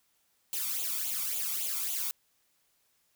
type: noise with flanger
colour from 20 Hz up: blue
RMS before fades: -33 dBFS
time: 0.53-2.11 s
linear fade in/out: 0 ms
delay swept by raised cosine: 0.28 to 0.9 ms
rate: 3.6 Hz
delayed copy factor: +0.75
effects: white hiss -72 dBFS RMS until 3.15 s